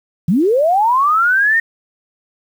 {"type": "linear sweep", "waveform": "sine", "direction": "up", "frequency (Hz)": [148.6, 1864.7], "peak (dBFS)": -10, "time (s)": [0.28, 1.6], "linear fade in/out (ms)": 5, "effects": ["7-bit"]}